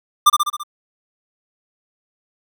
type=tone with echo; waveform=square; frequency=1191 Hz; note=D6; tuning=24 cents sharp; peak=-7 dBFS; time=0.26-0.3 s; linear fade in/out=10 ms; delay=67 ms; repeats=5; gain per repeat=-4 dB; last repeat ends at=0.635 s; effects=none